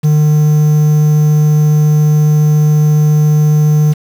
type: tone with quantisation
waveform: triangle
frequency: 151.2 Hz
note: D#3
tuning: 49 cents flat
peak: -4 dBFS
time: 0.03-3.94 s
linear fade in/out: 20 ms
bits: 5
effects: none